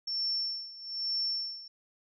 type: tone with tremolo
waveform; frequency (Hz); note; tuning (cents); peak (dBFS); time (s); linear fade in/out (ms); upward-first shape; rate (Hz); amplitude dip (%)
sine; 5420; E8; +47; -28; 0.07-1.68; 5; sine; 1.1; 85
effects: none